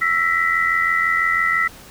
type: tone cluster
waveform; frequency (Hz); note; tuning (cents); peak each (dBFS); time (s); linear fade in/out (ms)
sine; 1330 / 1928 / 2014; E6 / B6 / B6; +15 / -42 / +33; -20; 0.01-1.68; 10
effects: pink hiss -42 dBFS RMS until 1.9 s